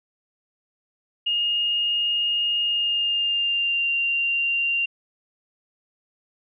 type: tone with pitch glide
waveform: sine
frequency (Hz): 2847 to 2774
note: F7 to F7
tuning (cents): +33 to -12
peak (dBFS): -20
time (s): 1.26-4.86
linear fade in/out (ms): 10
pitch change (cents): -45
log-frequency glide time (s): 2.62-3.92
effects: none